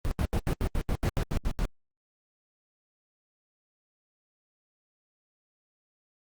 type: noise bursts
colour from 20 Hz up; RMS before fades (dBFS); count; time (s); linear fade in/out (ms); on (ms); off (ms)
brown; -26; 12; 0.05-1.652; 0; 62; 78
effects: Opus 32 kbps